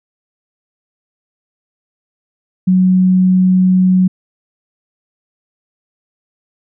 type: tone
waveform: sine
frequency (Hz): 184.9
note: F#3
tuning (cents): -1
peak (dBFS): -7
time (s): 2.67-4.08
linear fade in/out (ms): 10
effects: none